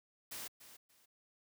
white noise with echo, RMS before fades -45 dBFS, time 0.31-0.48 s, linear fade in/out 10 ms, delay 290 ms, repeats 2, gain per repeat -12 dB, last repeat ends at 1.06 s, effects high-pass 80 Hz 12 dB/octave

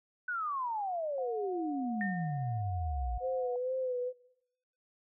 sine exponential sweep, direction down, 1507 to 55 Hz, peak -32 dBFS, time 0.28-3.18 s, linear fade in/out 5 ms
sine tone, 725 Hz, F#5, 35 cents flat, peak -39 dBFS, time 1.18-3.56 s, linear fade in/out 2 ms
sine tone with exponential decay, 1821 Hz, A#6, 41 cents flat, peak -32 dBFS, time 2.01-2.61 s, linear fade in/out 1 ms, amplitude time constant 130 ms
sine tone with vibrato, 507 Hz, B4, 45 cents sharp, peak -31 dBFS, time 3.2-4.13 s, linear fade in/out 50 ms, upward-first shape sine, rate 2.2 Hz, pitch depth 50 cents each way
effects noise-tail reverb RT60 0.9 s tail -21 dB re dry

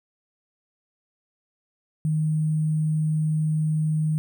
sine tone with sample-and-hold, 155.56 Hz, D#3, in tune, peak -20 dBFS, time 2.05-4.18 s, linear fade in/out 0 ms, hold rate 8820 Hz, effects none

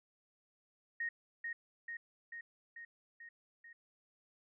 sine tone with echo, 1862 Hz, A#6, 2 cents flat, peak -35 dBFS, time 1-1.09 s, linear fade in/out 5 ms, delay 440 ms, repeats 6, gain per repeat -3 dB, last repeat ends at 3.73 s, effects none

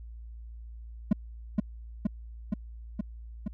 triangle tone with echo, 207.7 Hz, G#3, in tune, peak -16 dBFS, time 1.11-1.13 s, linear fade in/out 5 ms, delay 470 ms, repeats 5, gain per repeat -2 dB, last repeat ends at 3.48 s, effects added 57 Hz sine -41 dBFS peak until 3.53 s

